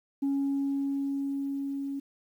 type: tone with level ramp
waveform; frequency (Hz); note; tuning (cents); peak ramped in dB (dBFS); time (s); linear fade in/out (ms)
sine; 277.2; C#4; 0; -23 to -31; 0.22-2; 10
effects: tanh soft clip ceiling -23 dBFS + 10-bit